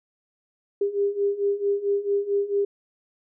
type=beating tone pair; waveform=sine; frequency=399.9 / 404.4 Hz; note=G4 / G#4; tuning=+35 / -46 cents; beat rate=4.5 Hz; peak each=-26 / -23 dBFS; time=0.81-2.65 s; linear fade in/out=5 ms; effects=none